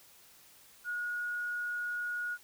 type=tone; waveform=sine; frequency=1447 Hz; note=F#6; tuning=39 cents flat; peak=-33 dBFS; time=0.84-2.38 s; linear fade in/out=50 ms; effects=white hiss -59 dBFS RMS until 2.43 s